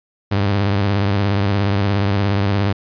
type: tone with vibrato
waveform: sawtooth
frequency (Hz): 100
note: G2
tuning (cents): +35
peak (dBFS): -11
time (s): 0.31-2.73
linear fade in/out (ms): 10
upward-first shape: triangle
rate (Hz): 17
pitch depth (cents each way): 88
effects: resampled to 11025 Hz